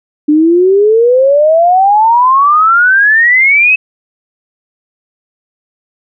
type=exponential sweep; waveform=sine; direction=up; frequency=293.7 to 2601 Hz; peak=-4 dBFS; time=0.28-3.76 s; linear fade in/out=10 ms; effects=none